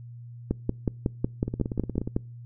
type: two click trains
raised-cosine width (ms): 3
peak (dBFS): -11 / -17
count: 10 / 11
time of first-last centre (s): 0.51-2.164 / 1.48-2.075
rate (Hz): 5.44 / 16.8
effects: noise-tail reverb RT60 0.4 s tail -26 dB re dry + added 119 Hz sine -40 dBFS peak until 2.45 s